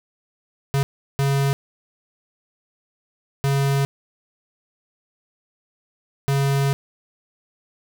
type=tone bursts at uneven times; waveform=square; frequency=138.59 Hz; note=C#3; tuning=in tune; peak=-18 dBFS; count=4; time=0.74-0.83 / 1.19-1.53 / 3.44-3.85 / 6.28-6.73 s; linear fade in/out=0 ms; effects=none